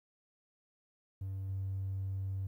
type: tone with level steps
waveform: triangle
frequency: 96.3 Hz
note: G2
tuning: 30 cents flat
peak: -34 / -31 dBFS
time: 1.21-2.47 s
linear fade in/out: 5 ms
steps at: 1.49 s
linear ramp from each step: 2 ms
effects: tanh soft clip ceiling -31 dBFS + 12-bit